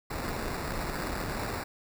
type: noise with sample-and-hold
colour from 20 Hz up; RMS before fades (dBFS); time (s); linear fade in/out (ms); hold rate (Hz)
pink; -34; 0.1-1.64; 10; 3150
effects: none